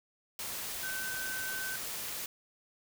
sine tone in noise, 1529 Hz, G6, 44 cents flat, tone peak -37 dBFS, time 0.83-1.76 s, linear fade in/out 2 ms, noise white, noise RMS -39 dBFS, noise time 0.39-2.26 s, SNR -1 dB, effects none

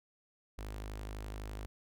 sawtooth tone with notch filter, 51.91 Hz, G#1, in tune, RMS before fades -43 dBFS, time 0.58-1.66 s, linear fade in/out 0 ms, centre 160 Hz, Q 1.5, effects none

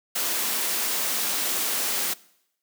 white high-pass noise, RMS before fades -26 dBFS, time 0.15-2.14 s, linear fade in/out 10 ms, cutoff 200 Hz, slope 24 dB/octave, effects noise-tail reverb RT60 0.8 s tail -22 dB re dry

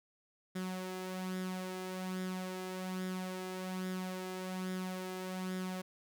sawtooth tone with flanger, 185.3 Hz, F#3, 3 cents sharp, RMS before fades -40 dBFS, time 0.55-5.82 s, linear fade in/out 10 ms, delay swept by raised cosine 0.56 to 2.46 ms, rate 1.2 Hz, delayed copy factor +0.5, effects none

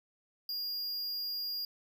square tone, 4830 Hz, D8, 48 cents sharp, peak -35 dBFS, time 0.49-1.65 s, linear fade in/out 2 ms, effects none

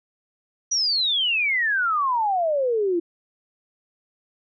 sine exponential sweep, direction down, 5920 to 330.8 Hz, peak -19 dBFS, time 0.71-3 s, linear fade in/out 10 ms, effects none

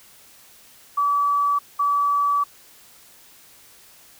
sine tone bursts at uneven times, 1148 Hz, D6, 40 cents flat, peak -17 dBFS, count 2, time 0.97-1.59 / 1.79-2.44 s, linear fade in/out 10 ms, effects white hiss -50 dBFS RMS until 4.19 s

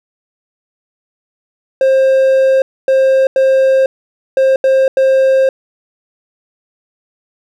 triangle tone bursts at uneven times, 531 Hz, C5, 25 cents sharp, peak -5 dBFS, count 6, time 1.81-2.62 / 2.88-3.27 / 3.36-3.86 / 4.37-4.56 / 4.64-4.88 / 4.97-5.49 s, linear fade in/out 2 ms, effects none

